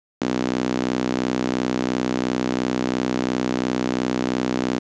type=tone with high-pass filter; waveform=sawtooth; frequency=62.9 Hz; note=B1; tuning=32 cents sharp; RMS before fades=-23 dBFS; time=0.21-4.79 s; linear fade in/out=5 ms; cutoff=260 Hz; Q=2.3; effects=resampled to 16000 Hz + 8-bit